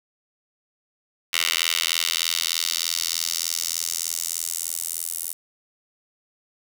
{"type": "tone with high-pass filter sweep", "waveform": "10% pulse", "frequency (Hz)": 83.3, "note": "E2", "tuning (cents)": 19, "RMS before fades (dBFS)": -26, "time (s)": [1.33, 5.33], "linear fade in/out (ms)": 5, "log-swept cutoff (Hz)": [2600, 10000], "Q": 1.5, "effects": []}